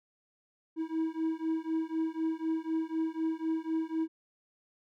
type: beating tone pair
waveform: triangle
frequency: 320 / 324 Hz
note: D#4 / E4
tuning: +49 / -30 cents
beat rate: 4 Hz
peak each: -31 dBFS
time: 0.76-4.08 s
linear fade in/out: 50 ms
effects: none